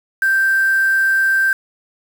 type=tone with quantisation; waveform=sine; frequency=1568 Hz; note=G6; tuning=in tune; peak=-12 dBFS; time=0.22-1.53 s; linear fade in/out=2 ms; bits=5; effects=none